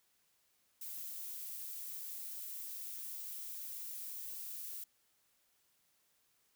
violet noise, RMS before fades -45 dBFS, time 0.81-4.84 s, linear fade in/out 5 ms, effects white hiss -75 dBFS RMS until 6.55 s

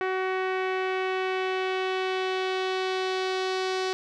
sawtooth tone with low-pass filter sweep, 375.1 Hz, F#4, 24 cents sharp, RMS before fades -28 dBFS, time 0.01-3.93 s, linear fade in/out 0 ms, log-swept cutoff 2000 to 4800 Hz, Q 1.7, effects none

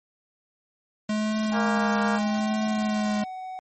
square tone with vibrato, 212.5 Hz, G#3, 40 cents sharp, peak -24 dBFS, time 1.09-3.24 s, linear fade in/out 5 ms, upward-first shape triangle, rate 0.81 Hz, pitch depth 33 cents each way
harmonic tone, 233.1 Hz, A#3, in tune, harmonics 2 / 3 / 4 / 5 / 6 / 7, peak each -32 / -32 / -32 / -32 / -32 / -32 dBFS, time 1.52-2.2 s, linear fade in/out 50 ms
triangle tone with pitch glide, 820 to 747.6 Hz, G#5 to F#5, -22 to +18 cents, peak -31 dBFS, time 1.52-3.59 s, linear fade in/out 0 ms, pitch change -160 cents, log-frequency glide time 2.15-2.62 s
effects MP3 32 kbps

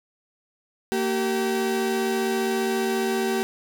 35% pulse tone pair together, 229.9 / 384.9 Hz, A#3 / G4, -24 / -32 cents, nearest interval major sixth, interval 892 cents, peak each -25 / -22 dBFS, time 0.92-3.43 s, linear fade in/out 0 ms, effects none

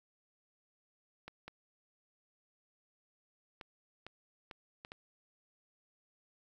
clicks, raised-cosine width 0.3 ms, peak -30 dBFS, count 7, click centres 1.28 / 1.48 / 3.612 / 4.066 / 4.512 / 4.849 / 4.919 s, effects 11-bit

